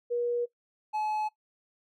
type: tone pair in turn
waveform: sine / triangle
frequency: 480 / 855.3 Hz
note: B4 / A5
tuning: -49 / -49 cents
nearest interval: minor seventh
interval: 1000 cents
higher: second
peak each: -26 dBFS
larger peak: neither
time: 0.1-0.46 / 0.93-1.29 s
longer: neither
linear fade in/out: 20 ms
effects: noise-tail reverb RT60 0.1 s tail -18 dB re dry